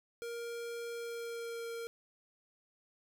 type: tone with pitch glide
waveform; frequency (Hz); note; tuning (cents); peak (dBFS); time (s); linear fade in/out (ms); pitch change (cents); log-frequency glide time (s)
square; 468.8 to 463.4; A#4 to A#4; +10 to -10; -40; 0.22-1.87; 0; -20; 0.9-1.71
effects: none